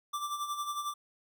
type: tone with tremolo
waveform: square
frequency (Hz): 1174.7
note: D6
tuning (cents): 0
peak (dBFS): -32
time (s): 0.13-0.94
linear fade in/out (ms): 10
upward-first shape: sine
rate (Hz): 11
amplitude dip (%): 60
effects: none